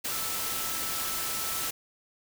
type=tone in noise; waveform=sine; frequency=1318.5 Hz; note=E6; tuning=in tune; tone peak=-41 dBFS; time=0.11-1.69 s; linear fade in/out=10 ms; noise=white; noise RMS=-32 dBFS; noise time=0.04-1.71 s; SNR=-12 dB; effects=none